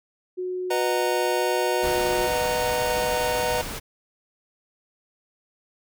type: tone with vibrato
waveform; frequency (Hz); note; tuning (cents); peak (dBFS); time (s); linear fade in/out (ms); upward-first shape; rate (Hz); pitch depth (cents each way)
sine; 364.1; F#4; -28; -26; 0.37-2.28; 20; square; 0.98; 8
type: chord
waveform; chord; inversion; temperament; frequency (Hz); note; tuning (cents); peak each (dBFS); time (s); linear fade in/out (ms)
square; B major seventh; none; just; 493.9 / 617.4 / 740.8 / 926; B4 / D#5 / F#5 / A#5; 0 / -14 / +2 / -12; -27 / -29 / -32 / -29; 0.7-3.62; 10
type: noise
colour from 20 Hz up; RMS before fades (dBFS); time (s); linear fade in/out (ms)
pink; -33; 1.82-3.8; 20
effects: none